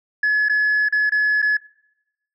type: tone with dropouts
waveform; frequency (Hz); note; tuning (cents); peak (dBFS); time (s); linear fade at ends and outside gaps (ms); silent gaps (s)
sine; 1703; G#6; +43; -13; 0.23-1.57; 5; 0.486-0.495 / 0.887-0.924 / 1.096-1.12 / 1.419-1.425
effects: noise-tail reverb RT60 0.9 s tail -23 dB re dry + tanh soft clip ceiling -13 dBFS